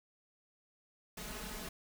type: noise with comb filter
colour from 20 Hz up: pink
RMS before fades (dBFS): -44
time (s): 1.17-1.69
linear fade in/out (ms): 5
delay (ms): 4.7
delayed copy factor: +0.9
effects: none